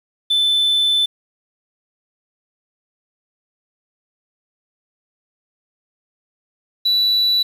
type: tone pair in turn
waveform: sine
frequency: 3520 / 3951 Hz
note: A7 / B7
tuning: 0 / 0 cents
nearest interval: major second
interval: 200 cents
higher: second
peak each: -11 dBFS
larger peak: neither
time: 0.3-1.06 / 6.85-7.43 s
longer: first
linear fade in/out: 10 ms
effects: tanh soft clip ceiling -12 dBFS + 7-bit